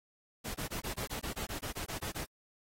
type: noise bursts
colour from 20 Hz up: pink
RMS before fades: -39 dBFS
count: 14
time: 0.44-2.253 s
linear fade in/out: 20 ms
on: 110 ms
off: 21 ms
effects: AAC 48 kbps